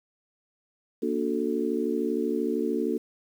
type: harmonic tone with a mistuned harmonic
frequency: 73 Hz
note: D2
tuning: 10 cents flat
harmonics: 3 / 4 / 5 / 6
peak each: -30 / -30 / -30 / -30 dBFS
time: 1.02-2.98 s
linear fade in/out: 10 ms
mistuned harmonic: 3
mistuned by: +120 cents
effects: 9-bit